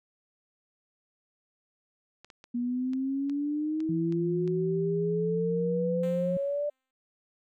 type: clicks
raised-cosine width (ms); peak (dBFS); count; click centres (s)
0.2; -31; 8; 2.246 / 2.302 / 2.441 / 2.934 / 3.297 / 3.804 / 4.124 / 4.477
type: exponential sweep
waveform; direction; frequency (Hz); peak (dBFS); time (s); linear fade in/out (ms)
sine; up; 238.8 to 592; -27; 2.54-6.7; 10
type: tone with pitch glide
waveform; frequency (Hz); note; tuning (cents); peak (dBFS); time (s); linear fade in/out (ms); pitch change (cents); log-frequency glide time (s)
sine; 166.7 to 176.61; E3 to F3; +20 to +20; -29; 3.89-6.37; 2; +100; 4.96-5.83
type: tone with exponential decay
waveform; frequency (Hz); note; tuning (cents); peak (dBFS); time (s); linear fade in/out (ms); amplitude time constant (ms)
5% pulse; 261.6; C4; 0; -35; 6.03-6.91; 2; 190
effects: none